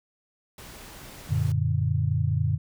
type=noise; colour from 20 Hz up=pink; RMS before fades=-44 dBFS; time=0.58-1.52 s; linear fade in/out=2 ms
type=chord; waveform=sine; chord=Gb augmented; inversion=none; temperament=equal; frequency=92.5 / 116.54 / 146.83 Hz; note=Gb2 / Bb2 / D3; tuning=0 / 0 / 0 cents; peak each=-26 dBFS; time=1.29-2.58 s; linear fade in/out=20 ms
effects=none